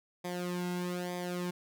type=tone with flanger; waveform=sawtooth; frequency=178.1 Hz; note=F3; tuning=34 cents sharp; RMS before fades=-36 dBFS; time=0.24-1.51 s; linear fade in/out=10 ms; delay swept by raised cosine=0.71 to 1.71 ms; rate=1.1 Hz; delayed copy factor=-0.8; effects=none